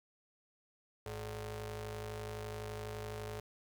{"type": "ring-modulated tone", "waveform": "sawtooth", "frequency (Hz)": 160.7, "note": "E3", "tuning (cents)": -44, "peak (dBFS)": -34, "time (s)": [1.06, 3.4], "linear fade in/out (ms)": 2, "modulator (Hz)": 267, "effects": ["11-bit"]}